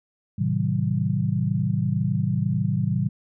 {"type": "chord", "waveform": "sine", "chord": "A diminished seventh", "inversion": "none", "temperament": "just", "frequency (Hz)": [110, 132, 158.4, 190.08], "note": ["A2", "C3", "Eb3", "Gb3"], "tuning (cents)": [0, 16, 31, 47], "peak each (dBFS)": -26, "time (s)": [0.38, 3.09], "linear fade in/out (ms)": 10, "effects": []}